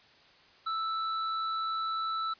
triangle tone with hard clipping, 1318.5 Hz, E6, in tune, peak -32 dBFS, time 0.66-2.34 s, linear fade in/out 10 ms, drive 17 dB, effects white hiss -59 dBFS RMS until 2.39 s + resampled to 11025 Hz

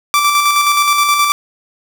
sawtooth tone with tremolo, 1168 Hz, D6, 10 cents flat, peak -5 dBFS, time 0.14-1.32 s, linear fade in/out 0 ms, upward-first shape square, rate 9.5 Hz, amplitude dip 35%, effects none

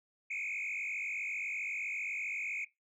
sine tone with frequency modulation, 2340 Hz, D7, 7 cents flat, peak -33 dBFS, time 0.3-2.65 s, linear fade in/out 10 ms, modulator 47.7 Hz, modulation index 3.8, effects noise-tail reverb RT60 0.2 s tail -21 dB re dry + tanh soft clip ceiling -33 dBFS

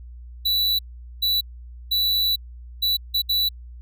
square tone bursts at uneven times, 3951 Hz, B7, in tune, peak -19 dBFS, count 6, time 0.45-0.79 / 1.22-1.41 / 1.91-2.36 / 2.82-2.97 / 3.14-3.22 / 3.29-3.49 s, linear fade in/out 10 ms, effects added 60 Hz sine -37 dBFS peak until 3.81 s

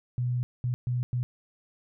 sine tone bursts at uneven times, 123.47 Hz, B2, in tune, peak -25 dBFS, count 4, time 0.18-0.43 / 0.64-0.74 / 0.87-1.03 / 1.13-1.23 s, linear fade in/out 0 ms, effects none

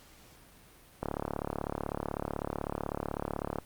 click train, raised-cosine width 1 ms, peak -18 dBFS, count 93, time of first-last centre 1.03-3.586 s, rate 36 Hz, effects pink hiss -57 dBFS RMS until 3.65 s + Opus 48 kbps

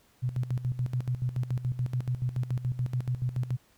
sine tone with tremolo, 125 Hz, B2, 21 cents sharp, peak -25 dBFS, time 0.22-3.57 s, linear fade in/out 20 ms, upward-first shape square, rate 7 Hz, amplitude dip 75%, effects pink hiss -64 dBFS RMS until 3.77 s

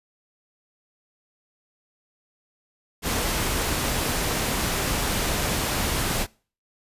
pink noise, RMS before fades -25 dBFS, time 3.02-6.27 s, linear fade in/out 50 ms, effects noise-tail reverb RT60 0.4 s tail -24 dB re dry + resampled to 32000 Hz

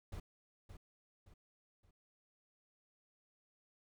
brown noise with echo, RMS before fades -45 dBFS, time 0.12-0.2 s, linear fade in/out 5 ms, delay 570 ms, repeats 3, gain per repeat -8 dB, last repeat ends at 1.91 s, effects none

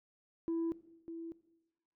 sine tone with echo, 331.4 Hz, E4, 9 cents sharp, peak -30 dBFS, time 0.48-0.72 s, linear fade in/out 0 ms, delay 600 ms, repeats 1, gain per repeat -11 dB, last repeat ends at 1.32 s, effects noise-tail reverb RT60 1.0 s tail -18 dB re dry + tanh soft clip ceiling -30 dBFS

